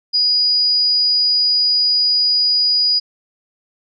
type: tone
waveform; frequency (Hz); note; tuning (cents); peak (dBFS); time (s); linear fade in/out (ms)
sine; 4910; D#8; -24; -12; 0.13-3; 20
effects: none